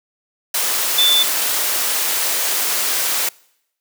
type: tone in noise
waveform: sine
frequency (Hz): 3520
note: A7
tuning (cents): 0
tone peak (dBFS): -11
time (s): 0.98-1.23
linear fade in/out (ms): 5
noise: white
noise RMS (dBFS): -19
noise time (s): 0.54-3.29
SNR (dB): +5
effects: noise-tail reverb RT60 0.8 s tail -25 dB re dry + high-pass 400 Hz 12 dB/octave